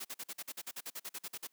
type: noise bursts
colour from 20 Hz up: white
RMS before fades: -42 dBFS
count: 16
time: 0-1.473 s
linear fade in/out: 10 ms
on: 48 ms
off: 47 ms
effects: white hiss -75 dBFS RMS until 1.52 s + high-pass 200 Hz 12 dB/octave